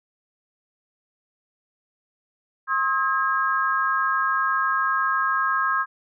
sine tone cluster, 1068 / 1276 / 1626 Hz, C6 / D#6 / G#6, +35 / +43 / -37 cents, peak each -24 dBFS, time 2.67-5.86 s, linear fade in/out 50 ms, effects none

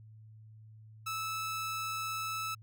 sawtooth tone, 1309 Hz, E6, 13 cents flat, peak -31 dBFS, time 1.06-2.55 s, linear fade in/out 10 ms, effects added 109 Hz sine -51 dBFS peak until 2.62 s

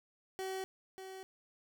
30% pulse tone with echo, 380 Hz, F#4, 46 cents sharp, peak -35 dBFS, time 0.39-0.64 s, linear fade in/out 0 ms, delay 590 ms, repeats 1, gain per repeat -8 dB, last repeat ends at 1.23 s, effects none

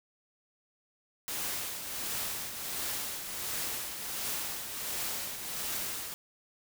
white noise with tremolo, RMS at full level -34 dBFS, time 1.28-6.14 s, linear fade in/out 0 ms, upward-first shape triangle, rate 1.4 Hz, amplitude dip 55%, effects none

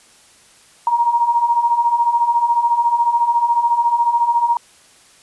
sine beating tone pair, 932.3 / 946.3 Hz, A#5 / A#5, 0 / +26 cents, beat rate 14 Hz, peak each -19 / -14 dBFS, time 0.87-4.57 s, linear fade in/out 2 ms, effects white hiss -49 dBFS RMS until 5.22 s + resampled to 24000 Hz

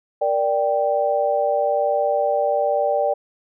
sine chord, G minor, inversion first, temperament equal, 466.2 / 587.3 / 784 Hz, Bb4 / D5 / G5, 0 / 0 / 0 cents, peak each -25 / -19 / -22 dBFS, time 0.21-3.14 s, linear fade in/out 10 ms, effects none

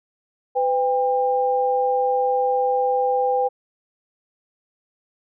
sine tone pair together, 504 / 799.6 Hz, B4 / G5, +35 / +34 cents, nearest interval minor sixth, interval 799 cents, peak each -20 dBFS, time 0.55-3.49 s, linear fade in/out 20 ms, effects none

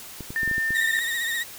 clicks, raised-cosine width 3 ms, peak -22 dBFS, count 7, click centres 0.207 / 0.305 / 0.432 / 0.477 / 0.513 / 0.581 / 0.706 s
sine tone, 1800 Hz, A6, 39 cents sharp, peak -22 dBFS, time 0.36-0.99 s, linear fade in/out 0 ms
35% pulse tone with vibrato, 1864.7 Hz, A#6, in tune, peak -23 dBFS, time 0.74-1.44 s, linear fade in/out 20 ms, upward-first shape triangle, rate 15 Hz, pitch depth 62 cents each way
effects white hiss -41 dBFS RMS until 1.58 s

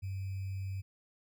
sine tone with sample-and-hold, 96.1 Hz, G2, 34 cents flat, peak -35 dBFS, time 0.02-0.82 s, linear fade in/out 20 ms, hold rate 2450 Hz, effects none

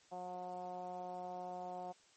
10% pulse tone with low-pass filter, 180.6 Hz, F#3, 42 cents flat, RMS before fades -45 dBFS, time 0.11-1.93 s, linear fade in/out 20 ms, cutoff 760 Hz, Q 4.6, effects white hiss -67 dBFS RMS until 2.16 s + MP3 32 kbps

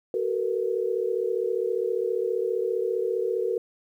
sine tone cluster, 375.9 / 445.6 / 480.6 Hz, F#4 / A4 / B4, +27 / +22 / -47 cents, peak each -28 dBFS, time 0.14-3.58 s, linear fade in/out 2 ms, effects 10-bit

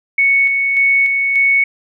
sine tone with tremolo, 2217 Hz, C#7, in tune, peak -9 dBFS, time 0.18-1.64 s, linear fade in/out 5 ms, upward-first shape square, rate 1.7 Hz, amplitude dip 35%, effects none

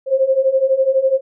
sine beating tone pair, 523.3 / 535.3 Hz, C5 / C5, 0 / +39 cents, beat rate 12 Hz, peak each -17 / -14 dBFS, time 0.06-1.21 s, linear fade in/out 50 ms, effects none

